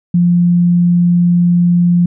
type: tone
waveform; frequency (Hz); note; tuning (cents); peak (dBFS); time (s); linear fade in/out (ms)
sine; 174.61; F3; 0; -7; 0.14-2.06; 5
effects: none